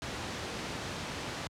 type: noise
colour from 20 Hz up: pink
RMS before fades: -37 dBFS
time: 0.02-1.47 s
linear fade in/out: 0 ms
effects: high-pass 80 Hz 12 dB/octave + low-pass 6000 Hz 12 dB/octave